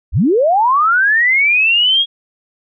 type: linear sweep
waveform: sine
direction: up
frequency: 39.41 to 3322 Hz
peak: -9 dBFS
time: 0.12-2.06 s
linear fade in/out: 50 ms
effects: none